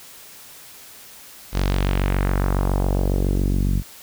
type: tone with low-pass filter sweep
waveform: sawtooth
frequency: 47.23 Hz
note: F#1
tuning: 36 cents sharp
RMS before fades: -20 dBFS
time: 1.52-3.83 s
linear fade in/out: 50 ms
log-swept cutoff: 5700 to 180 Hz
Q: 1.5
effects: white hiss -43 dBFS RMS until 4.02 s